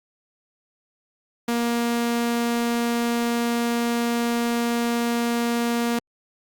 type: tone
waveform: sawtooth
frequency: 235.8 Hz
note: A#3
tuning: 20 cents sharp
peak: -17 dBFS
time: 1.48-5.99 s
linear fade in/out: 5 ms
effects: Opus 48 kbps